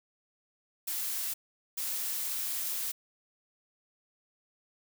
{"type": "noise bursts at uneven times", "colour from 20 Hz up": "blue", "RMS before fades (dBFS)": -34, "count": 2, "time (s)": [[0.87, 1.34], [1.77, 2.92]], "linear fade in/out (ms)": 10, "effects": []}